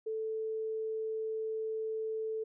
sine tone, 440 Hz, A4, in tune, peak -33 dBFS, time 0.06-2.44 s, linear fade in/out 10 ms, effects none

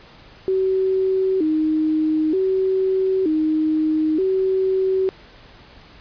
sine tone with vibrato, 343.8 Hz, F4, 27 cents flat, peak -16 dBFS, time 0.48-5.09 s, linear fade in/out 0 ms, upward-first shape square, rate 0.54 Hz, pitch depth 170 cents each way, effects pink hiss -46 dBFS RMS until 6 s + resampled to 11025 Hz

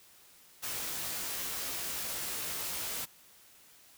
white noise with comb filter, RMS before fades -37 dBFS, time 0.62-3.06 s, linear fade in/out 20 ms, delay 18 ms, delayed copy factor +0.75, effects white hiss -59 dBFS RMS until 3.97 s

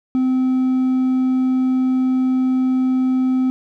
triangle tone with hard clipping, 257.9 Hz, C4, 25 cents flat, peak -15 dBFS, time 0.15-3.5 s, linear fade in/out 0 ms, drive 5 dB, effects none

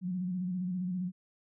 sine tone with vibrato, 181.8 Hz, F#3, 30 cents flat, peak -31 dBFS, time 0.01-1.12 s, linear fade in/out 50 ms, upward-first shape square, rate 15 Hz, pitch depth 46 cents each way, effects none

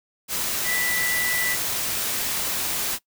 sine tone in noise, 1975.5 Hz, B6, in tune, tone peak -24 dBFS, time 0.64-1.57 s, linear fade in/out 50 ms, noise white, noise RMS -26 dBFS, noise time 0.28-2.99 s, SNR -1 dB, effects noise-tail reverb RT60 0.1 s tail -20 dB re dry

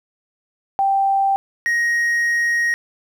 sine / triangle tone pair in turn, 784 / 1878.7 Hz, G5 / A#6, 0 / +13 cents, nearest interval octave + minor third, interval 1513 cents, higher second, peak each -14 dBFS, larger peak neither, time 0.79-1.36 / 1.66-2.74 s, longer second, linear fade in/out 0 ms, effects 9-bit

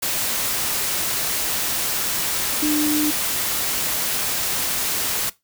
sine tone in noise, 300 Hz, D4, 37 cents sharp, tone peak -18 dBFS, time 2.62-3.11 s, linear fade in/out 10 ms, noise white, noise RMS -23 dBFS, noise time 0.02-5.3 s, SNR +2 dB, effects noise-tail reverb RT60 0.2 s tail -19 dB re dry

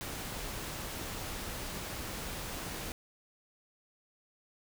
pink noise, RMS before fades -40 dBFS, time 0.01-2.92 s, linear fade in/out 0 ms, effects none

